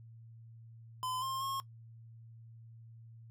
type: tone with pitch steps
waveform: square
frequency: 1019 / 1061 / 1080 Hz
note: C6 / C6 / C#6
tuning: -46 / +24 / -45 cents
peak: -36 dBFS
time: 1.03-1.6 s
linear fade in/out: 0 ms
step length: 190 ms
effects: noise-tail reverb RT60 0.1 s tail -18 dB re dry + added 114 Hz sine -51 dBFS peak until 3.3 s